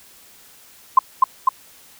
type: tone with echo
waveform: sine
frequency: 1046.5 Hz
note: C6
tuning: in tune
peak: -5 dBFS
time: 0.97-0.99 s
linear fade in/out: 5 ms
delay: 250 ms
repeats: 2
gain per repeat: -2 dB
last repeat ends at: 1.49 s
effects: white hiss -48 dBFS RMS until 1.99 s